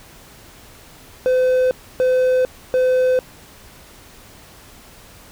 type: tone bursts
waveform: triangle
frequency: 510 Hz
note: C5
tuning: 44 cents flat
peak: -11 dBFS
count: 3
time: 1.26-3.19 s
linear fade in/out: 0 ms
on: 450 ms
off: 290 ms
effects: pink hiss -44 dBFS RMS until 5.31 s